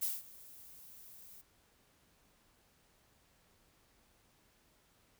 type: noise with ADSR envelope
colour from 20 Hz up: violet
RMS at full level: -34 dBFS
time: 0.01-1.42 s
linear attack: 20 ms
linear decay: 190 ms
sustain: -21 dB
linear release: 18 ms
effects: pink hiss -70 dBFS RMS until 5.19 s